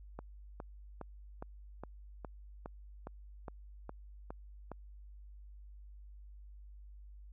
click train, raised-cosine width 1 ms, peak -29 dBFS, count 12, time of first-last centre 0.19-4.717 s, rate 2.43 Hz, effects added 50 Hz sine -50 dBFS peak until 7.32 s

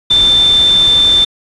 sine tone in noise, 3556 Hz, A7, 18 cents sharp, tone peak -6 dBFS, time 0.1-1.25 s, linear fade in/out 10 ms, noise pink, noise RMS -23 dBFS, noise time 0.1-1.25 s, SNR +14 dB, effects resampled to 22050 Hz

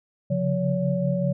sine tone cluster, 137.5 / 142.6 / 178.6 / 567 Hz, C#3 / C#3 / F3 / C#5, -14 / +49 / +39 / +39 cents, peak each -27 / -31 / -24 / -27 dBFS, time 0.3-1.33 s, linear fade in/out 10 ms, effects none

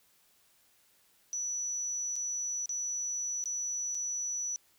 sine tone with dropouts, 5920 Hz, F#8, in tune, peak -32 dBFS, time 1.33-4.56 s, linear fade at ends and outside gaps 0 ms, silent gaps 2.157-2.163 / 2.658-2.693 / 3.44-3.457 / 3.947-3.951 s, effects white hiss -67 dBFS RMS until 4.78 s

